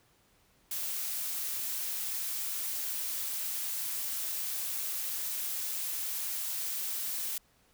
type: noise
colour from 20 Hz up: blue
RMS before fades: -35 dBFS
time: 0.71-7.38 s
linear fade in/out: 2 ms
effects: pink hiss -67 dBFS RMS until 7.73 s